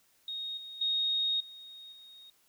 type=tone with level steps; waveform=sine; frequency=3731 Hz; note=A#7; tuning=1 cent sharp; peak=-35 / -42 / -27 / -46 / -50 dBFS; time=0.28-2.3 s; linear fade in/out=2 ms; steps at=0.57 / 0.81 / 1.4 / 1.92 s; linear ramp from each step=5 ms; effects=white hiss -68 dBFS RMS until 2.48 s